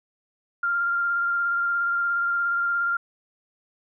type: tone with vibrato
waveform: sine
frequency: 1393 Hz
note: F6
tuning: 5 cents flat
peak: -21 dBFS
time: 0.63-2.97 s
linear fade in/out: 5 ms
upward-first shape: square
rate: 17 Hz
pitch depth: 11 cents each way
effects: none